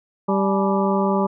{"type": "harmonic tone with a mistuned harmonic", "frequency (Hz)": 195.8, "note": "G3", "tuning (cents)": -2, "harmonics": [1, 2, 3, 4, 5, 6], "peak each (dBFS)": [-20, -23, -25, -26, -27, -28], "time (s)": [0.28, 1.27], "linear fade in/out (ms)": 10, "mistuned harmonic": 4, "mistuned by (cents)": 140, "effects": []}